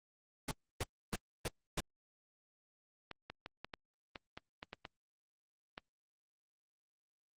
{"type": "noise bursts", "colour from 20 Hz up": "pink", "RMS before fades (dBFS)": -36, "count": 5, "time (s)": [0.48, 1.805], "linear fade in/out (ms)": 5, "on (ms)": 33, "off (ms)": 290}
{"type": "clicks", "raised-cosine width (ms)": 0.3, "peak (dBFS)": -28, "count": 11, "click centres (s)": [3.113, 3.3, 3.461, 3.646, 3.738, 4.158, 4.375, 4.629, 4.731, 4.852, 5.779]}
{"effects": ["low-pass 10000 Hz 12 dB/octave", "Opus 24 kbps"]}